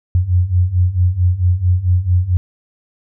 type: beating tone pair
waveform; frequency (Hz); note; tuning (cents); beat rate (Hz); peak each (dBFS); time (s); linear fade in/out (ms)
sine; 87.4 / 91.9; F2 / F#2; +2 / -11; 4.5; -16 / -13; 0.15-2.37; 0
effects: none